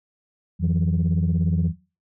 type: tone cluster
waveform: sine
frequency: 86.6 / 163.4 / 180.3 Hz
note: F2 / E3 / F#3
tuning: -14 / -15 / -45 cents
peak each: -21 dBFS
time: 0.59-1.73 s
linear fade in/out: 50 ms
effects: noise-tail reverb RT60 0.3 s tail -17 dB re dry + tanh soft clip ceiling -13 dBFS